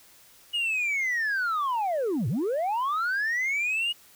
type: linear two-way sweep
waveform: sine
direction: down then up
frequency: 2905 to 100 to 2905 Hz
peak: -22 dBFS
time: 0.53-3.93 s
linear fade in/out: 20 ms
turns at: 2.28 s
effects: tanh soft clip ceiling -23 dBFS + white hiss -55 dBFS RMS until 4.15 s